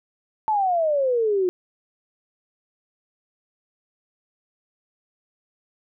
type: exponential sweep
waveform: sine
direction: down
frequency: 888 to 354.4 Hz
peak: -18 dBFS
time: 0.48-1.49 s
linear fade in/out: 0 ms
effects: none